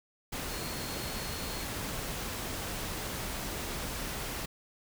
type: tone in noise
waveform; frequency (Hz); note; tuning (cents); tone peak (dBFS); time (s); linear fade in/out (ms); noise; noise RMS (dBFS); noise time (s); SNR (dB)
sine; 4297; C8; +45; -46; 0.49-1.65; 10; pink; -37; 0.32-4.46; -12
effects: none